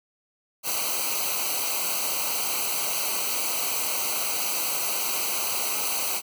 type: noise with comb filter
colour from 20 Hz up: white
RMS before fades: -27 dBFS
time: 0.63-6.22 s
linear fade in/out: 50 ms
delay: 0.57 ms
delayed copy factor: -0.95
effects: none